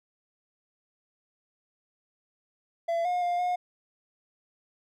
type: tone with pitch steps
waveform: triangle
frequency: 674 / 716 / 704 / 718 Hz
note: E5 / F5 / F5 / F5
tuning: +38 / +43 / +14 / +48 cents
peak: -23 dBFS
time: 2.88-3.56 s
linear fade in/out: 10 ms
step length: 170 ms
effects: none